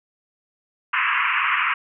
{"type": "band-pass noise", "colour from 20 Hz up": "pink", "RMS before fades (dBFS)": -21, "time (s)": [0.93, 1.74], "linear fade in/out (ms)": 5, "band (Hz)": [1000, 2800], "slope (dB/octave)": 96, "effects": []}